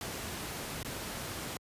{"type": "noise with dropouts", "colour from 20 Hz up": "pink", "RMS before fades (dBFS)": -39, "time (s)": [0.01, 1.57], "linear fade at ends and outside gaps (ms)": 1, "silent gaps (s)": [0.83, 0.847], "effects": ["high-pass 60 Hz 12 dB/octave", "resampled to 32000 Hz"]}